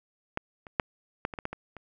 clicks, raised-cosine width 0.5 ms, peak -14 / -29 / -8 / -13 / -23 / -20 / -16 / -22 / -28 dBFS, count 9, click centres 0.374 / 0.668 / 0.798 / 1.251 / 1.338 / 1.388 / 1.454 / 1.53 / 1.767 s, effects none

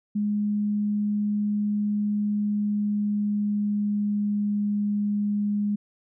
sine tone with pitch glide, 207.7 to 206.1 Hz, G#3 to G#3, 0 to -13 cents, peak -22 dBFS, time 0.15-5.76 s, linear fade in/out 10 ms, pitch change -13 cents, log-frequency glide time 2.27-4.67 s, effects none

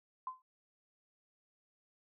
sine tone with exponential decay, 1030 Hz, C6, 28 cents flat, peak -34 dBFS, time 0.27-0.42 s, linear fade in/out 2 ms, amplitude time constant 32 ms, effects none

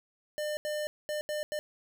square tone bursts at uneven times, 600 Hz, D5, 37 cents sharp, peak -32 dBFS, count 5, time 0.38-0.57 / 0.65-0.87 / 1.09-1.21 / 1.29-1.43 / 1.52-1.59 s, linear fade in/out 0 ms, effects none

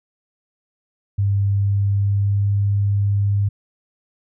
sine tone with pitch glide, 99.9 to 100.83 Hz, G2 to G2, +33 to +49 cents, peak -15 dBFS, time 1.18-3.49 s, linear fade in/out 10 ms, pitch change +16 cents, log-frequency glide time 1.89-2.5 s, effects none

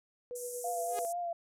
sine tone with tremolo, 489.6 Hz, B4, 15 cents flat, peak -37 dBFS, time 0.31-1.05 s, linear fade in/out 0 ms, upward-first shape sine, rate 8.6 Hz, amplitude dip 45%
white band-pass noise, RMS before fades -45 dBFS, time 0.35-1.13 s, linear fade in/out 10 ms, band 6200 to 12000 Hz, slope 48 dB/octave
sine tone with vibrato, 692 Hz, F5, 16 cents flat, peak -33 dBFS, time 0.64-1.33 s, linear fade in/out 5 ms, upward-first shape triangle, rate 4.1 Hz, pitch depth 39 cents each way
sawtooth tone with exponential growth, 413.4 Hz, G#4, 8 cents flat, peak -31 dBFS, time 0.86-0.99 s, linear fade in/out 0 ms, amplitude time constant 27 ms
effects none

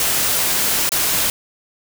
white noise with dropouts, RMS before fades -18 dBFS, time 0-1.3 s, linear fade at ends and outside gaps 1 ms, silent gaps 0.892-0.919 s, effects none

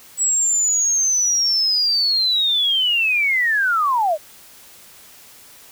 sine linear sweep, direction down, 7850 to 573 Hz, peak -15 dBFS, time 0.17-4.18 s, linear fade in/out 50 ms, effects white hiss -45 dBFS RMS until 5.71 s

